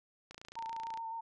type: click train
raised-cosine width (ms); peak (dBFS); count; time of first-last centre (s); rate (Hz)
0.2; -31; 20; 0.31-0.974; 28.6
type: tone with vibrato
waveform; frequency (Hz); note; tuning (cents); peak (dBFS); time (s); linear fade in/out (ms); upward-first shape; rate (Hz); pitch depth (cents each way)
sine; 907; A#5; -48; -38; 0.56-1.21; 10; square; 7.2; 17
effects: none